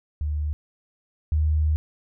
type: tone pair in turn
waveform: sine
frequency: 74.9 / 76.87 Hz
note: D2 / D#2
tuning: +35 / -20 cents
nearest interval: unison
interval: 45 cents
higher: second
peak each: -23 / -18 dBFS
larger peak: second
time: 0.21-0.53 / 1.32-1.76 s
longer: second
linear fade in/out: 0 ms
effects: none